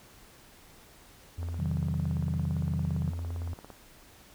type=tone; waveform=triangle; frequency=85 Hz; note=F2; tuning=46 cents flat; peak=-30 dBFS; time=1.38-3.54 s; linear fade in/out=5 ms
type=click train; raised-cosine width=1 ms; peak=-31 dBFS; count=41; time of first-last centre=1.43-3.703 s; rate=17.6 Hz
type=chord; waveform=sine; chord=C diminished; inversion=none; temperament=equal; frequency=130.81 / 155.56 / 185 Hz; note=C3 / Eb3 / Gb3; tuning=0 / 0 / 0 cents; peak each=-35 / -31 / -35 dBFS; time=1.59-3.11 s; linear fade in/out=5 ms
effects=pink hiss -55 dBFS RMS until 4.34 s